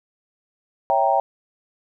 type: chord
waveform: sine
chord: C# diminished seventh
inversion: none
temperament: equal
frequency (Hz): 554.4 / 659.3 / 784 / 932.3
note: C#5 / E5 / G5 / Bb5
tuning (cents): 0 / 0 / 0 / 0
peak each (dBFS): -23 / -22 / -19 / -22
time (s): 0.9-1.2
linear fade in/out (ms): 0
effects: none